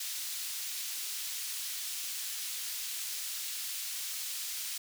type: high-pass noise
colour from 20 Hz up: pink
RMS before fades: -38 dBFS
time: 0-4.78 s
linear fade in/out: 5 ms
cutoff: 3700 Hz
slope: 12 dB/octave
effects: none